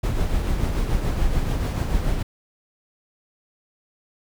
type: noise with tremolo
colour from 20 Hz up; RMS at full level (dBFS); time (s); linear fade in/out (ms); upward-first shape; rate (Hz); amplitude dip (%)
brown; -20; 0.03-2.23; 10; triangle; 6.9; 45
effects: none